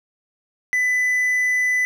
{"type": "tone", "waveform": "triangle", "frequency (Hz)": 1998, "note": "B6", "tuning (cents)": 20, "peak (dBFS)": -15, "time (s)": [0.73, 1.85], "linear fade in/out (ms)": 0, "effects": []}